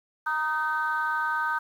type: chord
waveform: sine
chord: Eb major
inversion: second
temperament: equal with one note detuned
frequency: 932.3 / 1244.5 / 1535.7 Hz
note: Bb5 / Eb6 / G6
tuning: 0 / 0 / -36 cents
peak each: -29 / -29 / -27 dBFS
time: 0.26-1.59 s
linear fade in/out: 10 ms
effects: tanh soft clip ceiling -17 dBFS + 9-bit